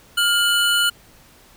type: tone pair together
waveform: square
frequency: 1407.7 / 2969 Hz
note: F6 / F#7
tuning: +13 / +5 cents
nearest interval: octave + minor second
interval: 1292 cents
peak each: -19 dBFS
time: 0.17-0.9 s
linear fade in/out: 10 ms
effects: pink hiss -50 dBFS RMS until 1.56 s